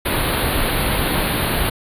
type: band-stop noise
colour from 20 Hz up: pink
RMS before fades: -19 dBFS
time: 0.05-1.7 s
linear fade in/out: 10 ms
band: 4400 to 9400 Hz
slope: 96 dB/octave
effects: resampled to 32000 Hz